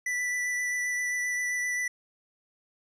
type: tone with vibrato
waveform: square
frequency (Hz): 1975.5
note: B6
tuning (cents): 0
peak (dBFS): -28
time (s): 0.06-1.88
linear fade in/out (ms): 5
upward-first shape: sine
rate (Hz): 7.6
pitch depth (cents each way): 11
effects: low-pass 10000 Hz 12 dB/octave